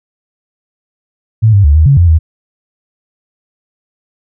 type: tone with pitch steps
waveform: sine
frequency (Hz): 110.6 / 99.9 / 72.5 / 78.5 / 139 / 86.8 / 80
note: A2 / G2 / D2 / D#2 / C#3 / F2 / D#2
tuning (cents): +9 / +33 / -22 / +16 / +5 / -10 / +49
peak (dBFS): -3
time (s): 1.42-2.19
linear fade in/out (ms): 20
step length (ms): 110
effects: none